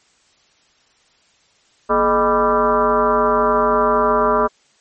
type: tone with frequency modulation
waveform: sine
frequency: 802 Hz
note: G5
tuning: 39 cents sharp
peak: -12 dBFS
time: 1.89-4.48 s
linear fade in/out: 20 ms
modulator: 188 Hz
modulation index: 2.7
effects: white hiss -57 dBFS RMS until 4.8 s + MP3 32 kbps